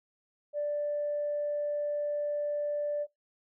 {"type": "tone", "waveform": "sine", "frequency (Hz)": 587.3, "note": "D5", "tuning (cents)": 0, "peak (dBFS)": -28, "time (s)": [0.53, 3.07], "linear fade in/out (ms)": 50, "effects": ["noise-tail reverb RT60 0.2 s tail -25 dB re dry", "tanh soft clip ceiling -24 dBFS"]}